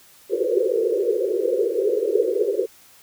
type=band-pass noise; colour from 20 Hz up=white; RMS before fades=-21 dBFS; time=0.29-2.67 s; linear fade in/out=50 ms; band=360 to 510 Hz; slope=96 dB/octave; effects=white hiss -51 dBFS RMS until 3.02 s